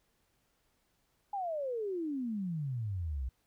sine exponential sweep, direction down, 830.6 to 60.2 Hz, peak -33 dBFS, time 1.33-3.29 s, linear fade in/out 5 ms, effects pink hiss -75 dBFS RMS until 3.46 s

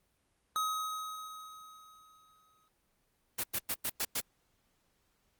square tone with exponential decay, 1266 Hz, D#6, 30 cents sharp, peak -30 dBFS, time 0.56-2.68 s, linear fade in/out 0 ms, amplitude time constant 460 ms
white noise bursts, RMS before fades -33 dBFS, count 6, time 3.38-4.207 s, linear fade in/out 10 ms, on 57 ms, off 97 ms
effects pink hiss -75 dBFS RMS until 5.39 s + Opus 32 kbps

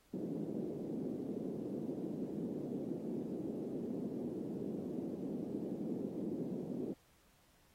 pink band-pass noise, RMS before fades -41 dBFS, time 0.13-6.94 s, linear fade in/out 10 ms, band 190 to 410 Hz, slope 24 dB/octave, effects pink hiss -70 dBFS RMS until 7.74 s + AAC 48 kbps

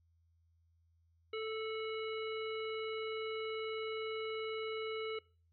harmonic tone with a mistuned harmonic, 439.4 Hz, A4, 2 cents flat, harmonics 1 / 3 / 5 / 7 / 9, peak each -38 / -47 / -47 / -49 / -54 dBFS, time 1.33-5.19 s, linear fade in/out 5 ms, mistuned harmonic 7, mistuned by -90 cents, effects noise-tail reverb RT60 0.4 s tail -24 dB re dry + added 83 Hz sine -69 dBFS peak until 5.52 s

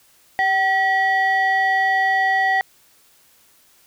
sine tone pair together, 766 / 1930.2 Hz, G5 / B6, -40 / -40 cents, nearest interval octave + major third, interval 1600 cents, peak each -16 dBFS, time 0.39-2.61 s, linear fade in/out 0 ms, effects tanh soft clip ceiling -12 dBFS + white hiss -55 dBFS RMS until 3.86 s

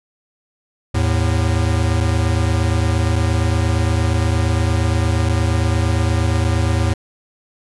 square tone pair together, 80.2 / 108.81 Hz, E2 / A2, -47 / -19 cents, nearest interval perfect fourth, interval 528 cents, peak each -18 dBFS, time 0.94-6.94 s, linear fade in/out 10 ms, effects resampled to 24000 Hz

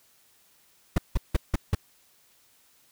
brown noise bursts, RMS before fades -20 dBFS, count 5, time 0.96-1.75 s, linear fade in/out 5 ms, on 22 ms, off 170 ms, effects white hiss -62 dBFS RMS until 2.91 s

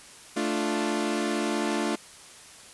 sawtooth chord, D minor, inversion second, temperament equal, 220 / 293.7 / 349.2 Hz, A3 / D4 / F4, 0 / 0 / 0 cents, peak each -26 dBFS, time 0.36-1.96 s, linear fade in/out 10 ms, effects white hiss -48 dBFS RMS until 2.73 s + resampled to 24000 Hz

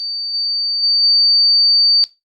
sine tone with level steps, 4600 Hz, D8, 37 cents flat, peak -20 / -16 / -11 / -9 dBFS, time 0-2.04 s, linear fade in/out 0 ms, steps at 0.33 / 0.82 / 1.02 s, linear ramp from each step 20 ms, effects noise-tail reverb RT60 0.2 s tail -18 dB re dry + Opus 24 kbps

